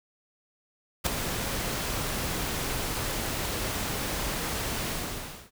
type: noise with ADSR envelope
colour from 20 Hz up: pink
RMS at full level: -22 dBFS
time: 1.04-5.51 s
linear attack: 25 ms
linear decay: 4 ms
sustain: -9 dB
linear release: 630 ms
effects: none